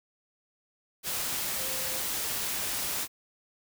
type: tone in noise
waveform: sine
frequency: 523.3 Hz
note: C5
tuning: in tune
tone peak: -43 dBFS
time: 1.56-2.02 s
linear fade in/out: 50 ms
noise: white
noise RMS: -32 dBFS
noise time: 1.03-3.08 s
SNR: -14 dB
effects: none